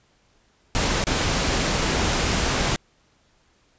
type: noise with dropouts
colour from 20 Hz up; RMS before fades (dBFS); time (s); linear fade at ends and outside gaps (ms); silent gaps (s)
pink; -22; 0.75-2.76; 0; 1.039-1.069
effects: pink hiss -62 dBFS RMS until 3.78 s + resampled to 16000 Hz